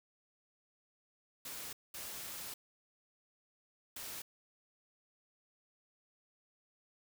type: noise bursts at uneven times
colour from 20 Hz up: white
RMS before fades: -45 dBFS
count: 3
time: 1.45-1.73 / 1.94-2.54 / 3.96-4.22 s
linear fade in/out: 5 ms
effects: none